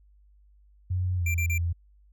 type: tone with pitch glide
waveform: sine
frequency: 91.2 to 85.09 Hz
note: F#2 to F2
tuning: -24 to -45 cents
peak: -24 dBFS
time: 0.9-1.73 s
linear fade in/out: 10 ms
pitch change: -121 cents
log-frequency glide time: 1.17-1.25 s
type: tone bursts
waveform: square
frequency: 2362 Hz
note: D7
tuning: 9 cents sharp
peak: -29 dBFS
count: 3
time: 1.26-1.58 s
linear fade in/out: 5 ms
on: 84 ms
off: 34 ms
effects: added 50 Hz sine -55 dBFS peak until 2.12 s